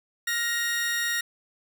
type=tone pair together; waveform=sawtooth; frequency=1412 / 1874.5 Hz; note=F6 / A#6; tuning=+19 / +9 cents; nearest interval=perfect fourth; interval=490 cents; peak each=-30 / -22 dBFS; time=0.27-1.21 s; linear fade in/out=5 ms; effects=none